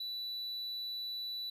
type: tone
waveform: triangle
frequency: 3960 Hz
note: B7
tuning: 4 cents sharp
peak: -36 dBFS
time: 0-1.5 s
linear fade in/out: 5 ms
effects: none